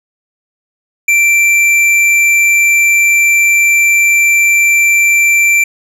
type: tone with hard clipping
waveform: sine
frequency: 2349 Hz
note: D7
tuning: in tune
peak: -8 dBFS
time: 1.08-5.64 s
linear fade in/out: 5 ms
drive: 9 dB
effects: none